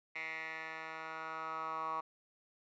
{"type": "tone with band-pass filter sweep", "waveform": "10% pulse", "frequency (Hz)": 159.9, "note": "D#3", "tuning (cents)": 48, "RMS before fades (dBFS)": -42, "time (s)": [0.15, 2.01], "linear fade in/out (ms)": 10, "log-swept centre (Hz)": [2100, 1100], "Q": 6.8, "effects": ["resampled to 16000 Hz"]}